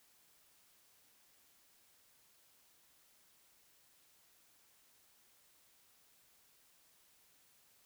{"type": "silence", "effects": ["white hiss -69 dBFS RMS until 7.85 s"]}